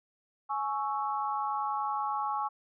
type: chord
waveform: sine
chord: C# minor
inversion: second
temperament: equal with one note detuned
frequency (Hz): 839.3 / 1108.7 / 1318.5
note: G#5 / C#6 / E6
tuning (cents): +18 / 0 / 0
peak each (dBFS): -32 / -33 / -38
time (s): 0.49-2.49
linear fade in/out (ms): 20
effects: none